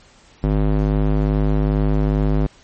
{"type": "tone with band-pass filter", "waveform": "square", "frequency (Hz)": 51.2, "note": "G#1", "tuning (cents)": -24, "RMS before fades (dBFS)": -17, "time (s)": [0.43, 2.47], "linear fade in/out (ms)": 10, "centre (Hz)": 220, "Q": 0.61, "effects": ["pink hiss -50 dBFS RMS until 2.63 s", "MP3 32 kbps"]}